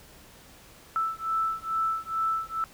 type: beating tone pair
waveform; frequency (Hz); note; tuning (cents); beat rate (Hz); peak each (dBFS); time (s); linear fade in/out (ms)
sine; 1318.5 / 1320.8; E6 / E6; 0 / +3; 2.3; -29; 0.96-2.64; 0
effects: pink hiss -52 dBFS RMS until 2.73 s